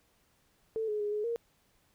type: tone with pitch steps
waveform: sine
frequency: 444 / 422.3 / 414.6 / 421.4 / 467 Hz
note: A4 / G#4 / G#4 / G#4 / A#4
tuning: +16 / +29 / -3 / +25 / +3 cents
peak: -30 dBFS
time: 0.76-1.36 s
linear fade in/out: 0 ms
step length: 120 ms
effects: pink hiss -70 dBFS RMS until 1.94 s